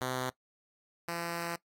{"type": "tone pair in turn", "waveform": "5% pulse", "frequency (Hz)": [128.1, 170.09], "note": ["C3", "F3"], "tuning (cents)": [-36, -45], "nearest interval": "perfect fourth", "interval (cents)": 491, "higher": "second", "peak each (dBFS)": [-21, -23], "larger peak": "first", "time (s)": [[0.01, 0.3], [1.08, 1.56]], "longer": "second", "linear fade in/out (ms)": 5, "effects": ["noise-tail reverb RT60 0.1 s tail -21 dB re dry", "AAC 48 kbps"]}